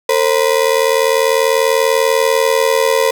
35% pulse ring-modulated tone, 493.9 Hz, B4, in tune, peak -6 dBFS, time 0.09-3.11 s, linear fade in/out 2 ms, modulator 40.1 Hz, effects 7-bit

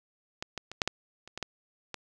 clicks, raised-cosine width 0.2 ms, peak -17 / -18 / -23 / -7 / -10 / -29 / -20 / -15 / -19 dBFS, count 9, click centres 0.425 / 0.577 / 0.716 / 0.818 / 0.876 / 1.276 / 1.376 / 1.427 / 1.943 s, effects none

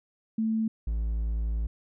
sine / triangle tone pair in turn, 221.5 / 55.38 Hz, A3 / A1, +12 / +12 cents, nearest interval 2 octaves, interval 2400 cents, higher first, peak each -24 dBFS, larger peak neither, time 0.38-0.68 / 0.87-1.67 s, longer second, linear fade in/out 5 ms, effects none

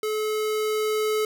square tone with level ramp, 430 Hz, A4, 40 cents flat, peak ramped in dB -25 to -22 dBFS, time 0.03-1.25 s, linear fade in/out 2 ms, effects none

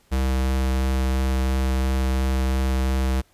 square tone with vibrato, 65.41 Hz, C2, in tune, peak -20 dBFS, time 0.11-3.22 s, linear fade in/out 20 ms, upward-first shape sine, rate 2.9 Hz, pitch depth 8 cents each way, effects pink hiss -60 dBFS RMS until 3.33 s + resampled to 32000 Hz

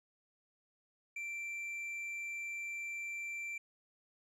sine tone with tanh clipping, 2349 Hz, D7, in tune, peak -40 dBFS, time 1.16-3.58 s, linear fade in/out 5 ms, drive 5 dB, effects none

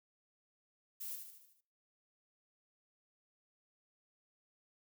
violet noise with echo, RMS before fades -44 dBFS, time 1-1.16 s, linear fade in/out 10 ms, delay 75 ms, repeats 6, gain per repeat -5 dB, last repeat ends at 1.61 s, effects noise-tail reverb RT60 0.5 s tail -22 dB re dry

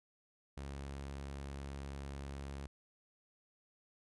sawtooth tone, 69.3 Hz, C#2, in tune, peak -39 dBFS, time 0.57-2.67 s, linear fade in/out 5 ms, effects resampled to 24000 Hz

